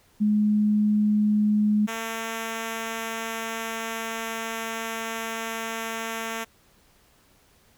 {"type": "tone pair in turn", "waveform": ["sine", "5% pulse"], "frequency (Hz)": [210.3, 225.8], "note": ["G#3", "A3"], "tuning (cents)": [22, 45], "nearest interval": "minor second", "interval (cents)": 123, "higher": "second", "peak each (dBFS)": -18, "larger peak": "neither", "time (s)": [[0.2, 1.87], [1.87, 6.45]], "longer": "second", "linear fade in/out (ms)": 20, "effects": ["pink hiss -60 dBFS RMS until 7.77 s"]}